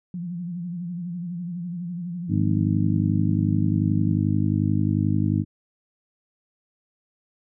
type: tone with vibrato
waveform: sine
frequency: 174.61 Hz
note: F3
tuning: in tune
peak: -28 dBFS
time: 0.14-4.18 s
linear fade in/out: 2 ms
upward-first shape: sine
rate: 12 Hz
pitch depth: 72 cents each way
type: harmonic tone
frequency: 51.3 Hz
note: G#1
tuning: 21 cents flat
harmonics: 2 / 3 / 4 / 5 / 6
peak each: -23 / -25 / -26 / -27 / -28 dBFS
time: 2.28-5.45 s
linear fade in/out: 50 ms
effects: none